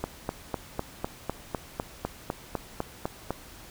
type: click train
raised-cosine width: 1 ms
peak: -14 dBFS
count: 14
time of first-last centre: 0.04-3.306 s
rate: 3.98 Hz
effects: pink hiss -48 dBFS RMS until 3.7 s